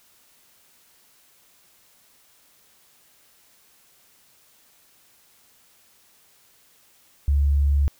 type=tone; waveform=sine; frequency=71 Hz; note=C#2; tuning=42 cents sharp; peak=-16 dBFS; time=7.28-7.88 s; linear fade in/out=0 ms; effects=white hiss -58 dBFS RMS until 7.99 s